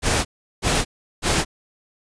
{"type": "noise bursts", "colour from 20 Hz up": "pink", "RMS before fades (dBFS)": -19, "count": 3, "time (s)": [0.02, 1.45], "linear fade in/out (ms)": 50, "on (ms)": 230, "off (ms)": 370, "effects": ["resampled to 22050 Hz"]}